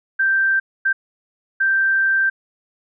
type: tone bursts at uneven times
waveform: sine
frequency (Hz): 1568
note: G6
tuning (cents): 0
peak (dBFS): -14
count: 3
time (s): 0.19-0.6 / 0.85-0.93 / 1.6-2.3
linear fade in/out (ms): 10
effects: none